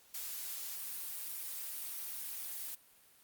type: noise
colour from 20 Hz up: blue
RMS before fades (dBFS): -42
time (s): 0.14-2.75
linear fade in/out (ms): 5
effects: white hiss -64 dBFS RMS until 3.23 s + Opus 48 kbps